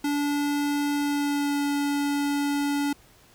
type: tone with pitch glide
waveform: square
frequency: 289 to 286 Hz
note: D4 to D4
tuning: -28 to -46 cents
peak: -24 dBFS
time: 0.04-2.93 s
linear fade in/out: 5 ms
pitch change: -18 cents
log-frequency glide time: 0.95-1.64 s
effects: pink hiss -56 dBFS RMS until 3.34 s